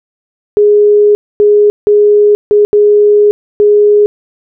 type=tone bursts at uneven times; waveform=sine; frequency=415.3 Hz; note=G#4; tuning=in tune; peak=-3 dBFS; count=6; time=0.57-1.15 / 1.4-1.7 / 1.87-2.35 / 2.51-2.65 / 2.73-3.31 / 3.6-4.06 s; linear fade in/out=0 ms; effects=none